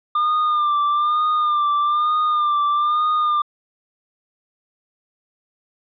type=tone with vibrato; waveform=triangle; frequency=1200 Hz; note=D6; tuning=37 cents sharp; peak=-14 dBFS; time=0.15-3.42 s; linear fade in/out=5 ms; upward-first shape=sine; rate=1.1 Hz; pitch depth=44 cents each way; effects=resampled to 11025 Hz